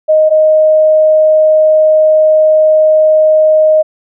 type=tone pair in turn; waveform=sine; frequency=622.3 / 622.3 Hz; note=D#5 / D#5; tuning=0 / 0 cents; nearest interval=unison; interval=0 cents; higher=neither; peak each=-4 dBFS; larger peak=neither; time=0.08-0.3 / 0.3-3.83 s; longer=second; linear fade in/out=20 ms; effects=none